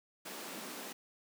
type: high-pass noise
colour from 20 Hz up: pink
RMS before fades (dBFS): -45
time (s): 0.25-0.93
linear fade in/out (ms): 10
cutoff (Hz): 190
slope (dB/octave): 48
effects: none